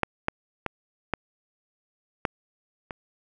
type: clicks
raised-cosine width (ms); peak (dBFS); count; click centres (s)
0.5; -6 / -8 / -12 / -9 / -8 / -19; 6; 0.033 / 0.284 / 0.663 / 1.137 / 2.252 / 2.908
effects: none